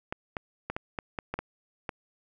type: clicks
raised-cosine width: 0.5 ms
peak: -17 dBFS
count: 9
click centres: 0.125 / 0.368 / 0.7 / 0.765 / 0.988 / 1.188 / 1.34 / 1.39 / 1.892 s
effects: none